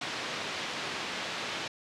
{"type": "band-pass noise", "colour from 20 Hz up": "white", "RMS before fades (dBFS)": -36, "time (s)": [0.01, 1.68], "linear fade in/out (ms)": 5, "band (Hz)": [140, 3600], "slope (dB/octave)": 12, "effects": ["low-pass 7000 Hz 12 dB/octave"]}